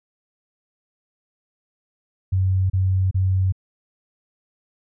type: tone bursts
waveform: sine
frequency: 94.2 Hz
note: F#2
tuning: 32 cents sharp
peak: -16 dBFS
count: 3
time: 2.32-3.524 s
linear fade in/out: 10 ms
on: 380 ms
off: 32 ms
effects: none